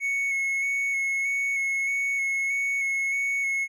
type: tone with vibrato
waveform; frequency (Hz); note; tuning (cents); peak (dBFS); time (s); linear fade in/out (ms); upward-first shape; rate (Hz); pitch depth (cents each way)
triangle; 2200; C#7; -14; -22; 0-3.68; 50; square; 1.6; 15
effects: none